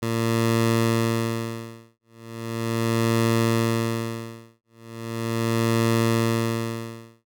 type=tone with tremolo; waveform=15% pulse; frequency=114.5 Hz; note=A#2; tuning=31 cents flat; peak=-12 dBFS; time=0.02-7.27 s; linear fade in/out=10 ms; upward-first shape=sine; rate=0.38 Hz; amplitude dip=100%; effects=none